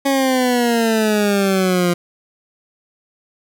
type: exponential sweep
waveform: 20% pulse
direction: down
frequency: 277.2 to 173.4 Hz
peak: -9 dBFS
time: 0.05-1.94 s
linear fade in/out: 10 ms
effects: none